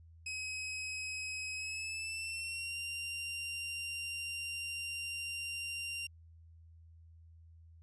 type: tone with pitch glide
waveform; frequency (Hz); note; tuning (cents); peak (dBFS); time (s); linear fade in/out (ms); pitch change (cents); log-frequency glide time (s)
sawtooth; 2544 to 2774; D#7 to F7; +38 to -12; -35; 0.26-6.07; 5; +150; 1.54-2.77
effects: added 82 Hz sine -55 dBFS peak until 7.82 s + resampled to 24000 Hz